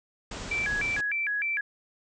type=low-pass noise; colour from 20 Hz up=pink; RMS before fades=-38 dBFS; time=0.31-1.01 s; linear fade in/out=5 ms; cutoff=8100 Hz; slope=96 dB/octave
type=tone with vibrato; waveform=sine; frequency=1975.5 Hz; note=B6; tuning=in tune; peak=-26 dBFS; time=0.51-1.61 s; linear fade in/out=5 ms; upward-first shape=square; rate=3.3 Hz; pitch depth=290 cents each way
effects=none